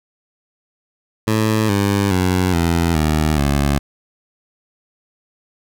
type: tone with pitch steps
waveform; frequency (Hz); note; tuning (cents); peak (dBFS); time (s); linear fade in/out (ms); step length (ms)
15% pulse; 109.2 / 100.14 / 91.83 / 84.2 / 77.22 / 70.81; A2 / G2 / F#2 / E2 / D#2 / C#2; -13 / +37 / -13 / +37 / -13 / +37; -8; 1.27-3.79; 10; 420
effects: none